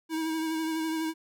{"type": "tone with vibrato", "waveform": "square", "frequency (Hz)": 320, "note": "D#4", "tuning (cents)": 49, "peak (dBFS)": -29, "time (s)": [0.09, 1.14], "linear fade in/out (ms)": 50, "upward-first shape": "triangle", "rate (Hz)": 12, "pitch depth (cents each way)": 31, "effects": []}